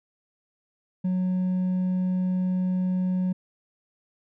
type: tone with hard clipping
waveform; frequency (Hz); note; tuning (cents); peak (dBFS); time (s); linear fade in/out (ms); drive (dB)
sine; 183.8; F#3; -11; -23; 1.04-3.33; 10; 2
effects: none